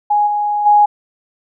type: tone with level steps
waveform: sine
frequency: 830.6 Hz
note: G#5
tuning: in tune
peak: -10 / -14 / -6 dBFS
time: 0.1-0.86 s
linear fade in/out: 10 ms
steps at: 0.26 / 0.65 s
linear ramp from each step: 20 ms
effects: none